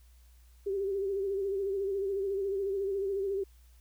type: tone with vibrato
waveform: sine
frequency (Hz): 392.7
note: G4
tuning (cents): +3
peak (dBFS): -29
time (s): 0.66-3.44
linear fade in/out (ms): 10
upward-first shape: sine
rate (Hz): 14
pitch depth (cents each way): 52
effects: added 60 Hz sine -55 dBFS peak until 3.8 s + white hiss -68 dBFS RMS until 3.8 s